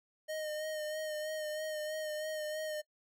square tone with vibrato, 616 Hz, D#5, 17 cents flat, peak -37 dBFS, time 0.28-2.82 s, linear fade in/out 20 ms, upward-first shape sine, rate 3.1 Hz, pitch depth 28 cents each way, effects noise-tail reverb RT60 0.1 s tail -22 dB re dry

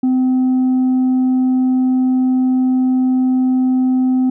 sine tone with tanh clipping, 256.7 Hz, C4, 33 cents flat, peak -12 dBFS, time 0.03-4.3 s, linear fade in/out 5 ms, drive 2 dB, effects none

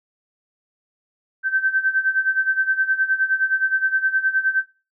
sine tone with tremolo, 1549 Hz, G6, 21 cents flat, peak -14 dBFS, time 1.43-4.64 s, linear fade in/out 50 ms, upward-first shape sine, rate 9.6 Hz, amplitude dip 85%, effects noise-tail reverb RT60 0.3 s tail -17 dB re dry

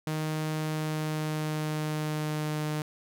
sawtooth tone with pitch glide, 155.56 to 152.27 Hz, D#3 to D#3, 0 to -37 cents, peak -25 dBFS, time 0.07-2.82 s, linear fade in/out 2 ms, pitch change -37 cents, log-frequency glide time 0.58-2.64 s, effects none

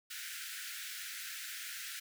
pink high-pass noise, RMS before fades -44 dBFS, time 0.1-2 s, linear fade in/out 10 ms, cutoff 1400 Hz, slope 96 dB/octave, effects none

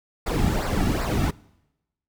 brown noise with flanger, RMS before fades -23 dBFS, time 0.26-1.31 s, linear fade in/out 10 ms, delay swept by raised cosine 0.31 to 2.01 ms, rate 2.6 Hz, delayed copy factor -0.7, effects noise-tail reverb RT60 0.9 s tail -23 dB re dry

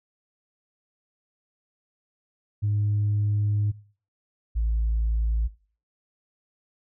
sine tone pair in turn, 103.8 / 55.46 Hz, G#2 / A1, 0 / +14 cents, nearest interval major seventh, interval 1086 cents, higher first, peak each -20 dBFS, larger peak neither, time 2.62-3.72 / 4.55-5.48 s, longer first, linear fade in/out 20 ms, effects noise-tail reverb RT60 0.4 s tail -18 dB re dry + tanh soft clip ceiling -18 dBFS

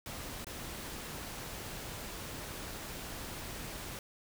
pink noise with dropouts, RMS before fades -43 dBFS, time 0.06-3.99 s, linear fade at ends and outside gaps 1 ms, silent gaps 0.445-0.468 s, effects none

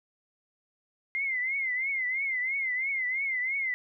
sine tone with vibrato, 2093 Hz, C7, in tune, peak -27 dBFS, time 1.15-3.74 s, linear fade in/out 0 ms, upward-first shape triangle, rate 3 Hz, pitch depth 120 cents each way, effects none

